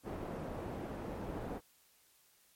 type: low-pass noise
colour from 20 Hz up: white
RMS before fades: -42 dBFS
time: 0.03-1.61 s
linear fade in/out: 50 ms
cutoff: 540 Hz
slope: 12 dB/octave
effects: white hiss -68 dBFS RMS until 2.55 s + MP3 64 kbps